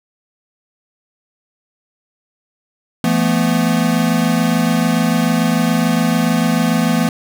square chord, E suspended fourth, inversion none, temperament equal with one note detuned, 169.15 / 220 / 246.9 Hz, E3 / A3 / B3, +45 / 0 / 0 cents, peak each -18 dBFS, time 3.04-7.09 s, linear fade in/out 2 ms, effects none

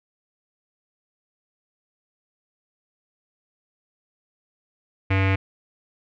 square tone with low-pass filter, 96.3 Hz, G2, 30 cents flat, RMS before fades -20 dBFS, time 5.1-5.36 s, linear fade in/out 10 ms, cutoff 2300 Hz, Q 4.8, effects none

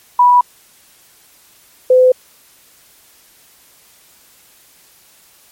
sine tone pair in turn, 981 / 509.3 Hz, B5 / C5, -12 / -47 cents, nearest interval major seventh, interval 1135 cents, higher first, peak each -5 dBFS, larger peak neither, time 0.19-0.41 / 1.9-2.12 s, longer neither, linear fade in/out 5 ms, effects white hiss -48 dBFS RMS until 5.51 s + MP3 64 kbps

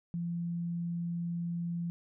sine tone, 171.1 Hz, F3, 35 cents flat, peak -32 dBFS, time 0.14-1.9 s, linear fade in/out 0 ms, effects none

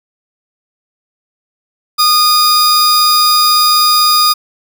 45% pulse tone pair together, 1227 / 4908 Hz, D#6 / D#8, -25 / -25 cents, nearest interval 2 octaves, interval 2400 cents, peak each -10 dBFS, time 1.98-4.34 s, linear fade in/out 20 ms, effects none

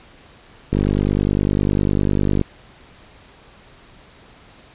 click train, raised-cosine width 3 ms, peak -5 dBFS, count 85, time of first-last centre 0.73-2.413 s, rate 49.9 Hz, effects pink hiss -47 dBFS RMS until 4.74 s + resampled to 8000 Hz

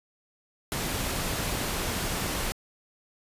pink noise, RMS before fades -30 dBFS, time 0.72-2.52 s, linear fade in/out 0 ms, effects resampled to 32000 Hz

